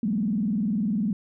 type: tone with vibrato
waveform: sine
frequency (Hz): 209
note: G#3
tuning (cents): +11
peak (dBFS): -22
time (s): 0.03-1.13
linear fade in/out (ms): 2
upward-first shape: square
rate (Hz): 20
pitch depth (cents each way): 190
effects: none